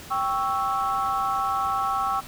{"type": "chord", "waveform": "sine", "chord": "C# diminished", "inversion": "second", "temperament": "equal", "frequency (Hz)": [784, 1108.7, 1318.5], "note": ["G5", "C#6", "E6"], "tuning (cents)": [0, 0, 0], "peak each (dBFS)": -26, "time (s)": [0.1, 2.21], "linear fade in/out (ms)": 20, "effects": ["tanh soft clip ceiling -15 dBFS", "pink hiss -42 dBFS RMS until 2.27 s"]}